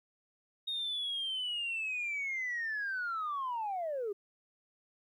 sine linear sweep, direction down, 3729 to 386.3 Hz, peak -32 dBFS, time 0.67-4.13 s, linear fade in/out 10 ms, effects tanh soft clip ceiling -30 dBFS + 12-bit

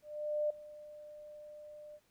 sine tone with ADSR envelope, 599 Hz, D5, 34 cents sharp, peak -29 dBFS, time 0.02-2 s, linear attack 480 ms, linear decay 6 ms, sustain -19 dB, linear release 53 ms, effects pink hiss -73 dBFS RMS until 2.1 s

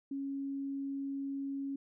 sine tone, 275.7 Hz, C#4, 9 cents flat, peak -35 dBFS, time 0.11-1.76 s, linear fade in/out 5 ms, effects none

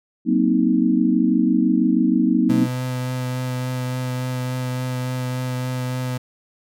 sine chord, C half-diminished seventh, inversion second, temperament just, 188.37 / 235.5 / 261.6 / 314 Hz, Gb3 / Bb3 / C4 / Eb4, +31 / +18 / 0 / +16 cents, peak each -22 / -19 / -20 / -20 dBFS, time 0.25-2.68 s, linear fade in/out 50 ms
35% pulse tone with vibrato, 126.9 Hz, B2, 47 cents sharp, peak -21 dBFS, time 2.49-6.18 s, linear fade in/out 10 ms, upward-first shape triangle, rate 3.5 Hz, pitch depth 13 cents each way
effects none

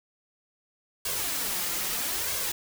white noise with flanger, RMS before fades -30 dBFS, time 1.05-2.52 s, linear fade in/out 5 ms, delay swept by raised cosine 1.8 to 5.8 ms, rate 0.77 Hz, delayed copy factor +0.55, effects none

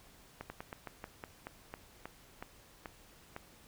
slowing click train, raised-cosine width 0.5 ms, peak -27 dBFS, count 13, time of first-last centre 0.41-3.364 s, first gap 90 ms, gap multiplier 1.17, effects pink hiss -60 dBFS RMS until 3.67 s

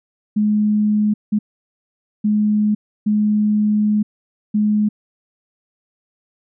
sine tone bursts at uneven times, 210.7 Hz, G#3, 25 cents sharp, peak -13 dBFS, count 5, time 0.36-1.14 / 1.32-1.39 / 2.24-2.75 / 3.06-4.03 / 4.54-4.89 s, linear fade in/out 10 ms, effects none

